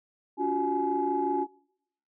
sine tone cluster, 284.6 / 352.5 / 378 / 846 Hz, C#4 / F4 / F#4 / G#5, +46 / +16 / +37 / +32 cents, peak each -31 / -30 / -32 / -28 dBFS, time 0.37-1.47 s, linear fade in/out 50 ms, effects noise-tail reverb RT60 0.7 s tail -24 dB re dry + tanh soft clip ceiling -15 dBFS

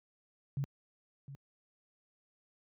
sine tone with echo, 138.59 Hz, C#3, in tune, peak -31 dBFS, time 0.57-0.64 s, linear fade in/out 0 ms, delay 710 ms, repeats 1, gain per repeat -13 dB, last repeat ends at 1.35 s, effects high-pass 80 Hz 12 dB/octave

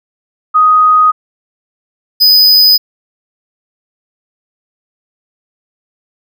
sine / square tone pair in turn, 1249 / 4996 Hz, D#6 / D#8, +6 / +6 cents, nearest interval 2 octaves, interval 2400 cents, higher second, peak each -4 dBFS, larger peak neither, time 0.54-1.12 / 2.2-2.78 s, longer neither, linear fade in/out 20 ms, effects none

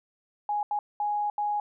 sine tone bursts at uneven times, 830.6 Hz, G#5, in tune, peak -25 dBFS, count 4, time 0.49-0.63 / 0.71-0.79 / 1-1.3 / 1.38-1.6 s, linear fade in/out 2 ms, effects none

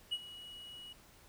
triangle tone with ADSR envelope, 2914 Hz, F#7, 27 cents flat, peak -29 dBFS, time 0.11-0.93 s, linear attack 19 ms, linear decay 47 ms, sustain -17 dB, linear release 5 ms, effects tanh soft clip ceiling -26 dBFS + pink hiss -61 dBFS RMS until 1.28 s

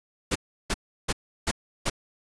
pink noise bursts, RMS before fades -25 dBFS, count 5, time 0.31-1.9 s, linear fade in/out 10 ms, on 46 ms, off 340 ms, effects resampled to 22050 Hz

